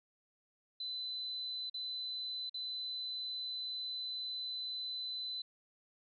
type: tone with dropouts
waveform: sine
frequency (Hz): 4019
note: B7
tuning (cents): +30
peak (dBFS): -38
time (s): 0.8-5.42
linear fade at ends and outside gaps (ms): 5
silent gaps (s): 1.698-1.741 / 2.496-2.542
effects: none